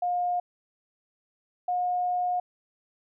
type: tone pair in turn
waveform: sine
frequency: 712 / 719 Hz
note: F5 / F#5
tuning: +33 / -50 cents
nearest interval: unison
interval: 17 cents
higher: second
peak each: -24 dBFS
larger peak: neither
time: 0.02-0.4 / 1.68-2.4 s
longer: second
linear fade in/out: 5 ms
effects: none